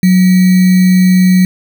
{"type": "tone with sample-and-hold", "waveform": "sine", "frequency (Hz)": 183.9, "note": "F#3", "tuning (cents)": -10, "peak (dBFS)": -4, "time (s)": [0.03, 1.45], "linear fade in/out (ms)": 2, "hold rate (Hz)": 2100, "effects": []}